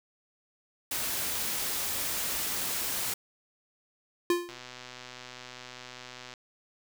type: noise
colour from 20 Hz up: white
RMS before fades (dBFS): -32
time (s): 0.91-3.14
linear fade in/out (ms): 5
type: tone with exponential decay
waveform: square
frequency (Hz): 349.2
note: F4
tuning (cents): 0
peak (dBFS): -21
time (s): 4.3-4.6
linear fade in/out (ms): 2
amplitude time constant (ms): 65
type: click train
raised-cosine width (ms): 0.2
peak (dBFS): -26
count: 232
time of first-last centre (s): 4.49-6.338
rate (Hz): 125
effects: none